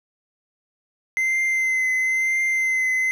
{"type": "tone with vibrato", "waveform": "triangle", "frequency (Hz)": 2067, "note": "C7", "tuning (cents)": -22, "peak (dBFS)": -17, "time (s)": [1.17, 3.11], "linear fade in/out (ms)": 0, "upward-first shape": "triangle", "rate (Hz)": 1, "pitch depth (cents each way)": 25, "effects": []}